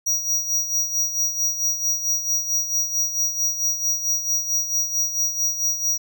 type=tone with tremolo; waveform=square; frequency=5760 Hz; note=F#8; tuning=47 cents flat; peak=-18 dBFS; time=0.06-5.98 s; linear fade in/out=10 ms; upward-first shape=sine; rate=4.5 Hz; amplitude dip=65%; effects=none